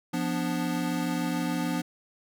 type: chord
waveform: square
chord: B diminished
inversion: second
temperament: equal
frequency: 174.61 / 246.9 / 293.7 Hz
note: F3 / B3 / D4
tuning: 0 / 0 / 0 cents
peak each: -32 dBFS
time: 0.13-1.82 s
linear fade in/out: 10 ms
effects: none